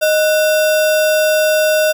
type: tone with sample-and-hold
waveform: sine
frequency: 620 Hz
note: D#5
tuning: 6 cents flat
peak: -10 dBFS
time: 0.01-1.93 s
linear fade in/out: 20 ms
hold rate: 2100 Hz
effects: none